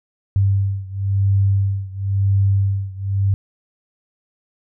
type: beating tone pair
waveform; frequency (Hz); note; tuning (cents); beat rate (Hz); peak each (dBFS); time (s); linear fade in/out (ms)
sine; 98 / 98.97; G2 / G2; 0 / +17; 0.97; -17 / -19; 0.36-3.34; 0
effects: none